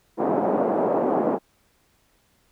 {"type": "band-pass noise", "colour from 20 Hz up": "white", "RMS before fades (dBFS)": -22, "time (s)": [0.17, 1.39], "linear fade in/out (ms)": 50, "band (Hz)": [200, 750], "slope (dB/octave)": 24, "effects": ["pink hiss -64 dBFS RMS until 2.51 s"]}